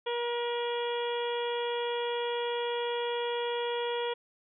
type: harmonic tone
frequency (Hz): 477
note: A#4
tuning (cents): +40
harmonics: 1 / 2 / 3 / 4 / 5 / 6 / 7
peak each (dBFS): -31 / -36 / -44 / -44 / -45 / -44 / -40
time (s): 0.06-4.14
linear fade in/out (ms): 10
effects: none